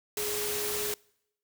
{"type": "tone in noise", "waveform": "sine", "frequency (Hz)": 417.6, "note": "G#4", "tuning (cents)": 10, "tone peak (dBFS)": -34, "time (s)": [0.17, 0.94], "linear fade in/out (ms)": 2, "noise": "white", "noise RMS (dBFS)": -33, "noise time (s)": [0.17, 0.94], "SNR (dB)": -4, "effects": ["noise-tail reverb RT60 0.8 s tail -26 dB re dry"]}